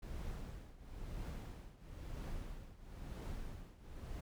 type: noise with tremolo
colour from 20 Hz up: brown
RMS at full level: -43 dBFS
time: 0.02-4.21 s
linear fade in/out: 10 ms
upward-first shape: triangle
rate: 1 Hz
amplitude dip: 85%
effects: none